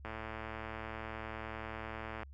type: click train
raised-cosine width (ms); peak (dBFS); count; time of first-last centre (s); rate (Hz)
0.5; -27; 241; 0.05-2.232; 110
effects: added 69 Hz sine -49 dBFS peak until 2.33 s